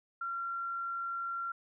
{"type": "tone", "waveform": "sine", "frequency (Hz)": 1372, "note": "F6", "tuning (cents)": -31, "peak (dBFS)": -34, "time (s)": [0.21, 1.52], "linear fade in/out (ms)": 5, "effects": []}